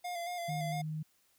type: tone with vibrato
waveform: square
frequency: 698.5 Hz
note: F5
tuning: in tune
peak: -37 dBFS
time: 0.04-0.82 s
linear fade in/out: 10 ms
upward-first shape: square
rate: 4.4 Hz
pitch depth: 32 cents each way
type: tone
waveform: sine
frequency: 155.4 Hz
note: D#3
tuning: 2 cents flat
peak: -35 dBFS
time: 0.48-1.03 s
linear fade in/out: 10 ms
effects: white hiss -71 dBFS RMS until 1.38 s